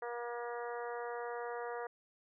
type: harmonic tone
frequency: 238.7 Hz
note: A#3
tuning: 41 cents sharp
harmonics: 2 / 3 / 4 / 5 / 6 / 7 / 8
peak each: -41 / -45 / -47 / -49 / -51 / -52 / -53 dBFS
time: 0.02-1.87 s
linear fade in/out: 5 ms
effects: none